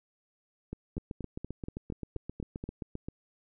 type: two click trains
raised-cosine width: 3 ms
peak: -24 / -24 dBFS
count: 17 / 9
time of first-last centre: 0.98-3.085 / 0.73-2.639 s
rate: 7.6 / 4.19 Hz
effects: none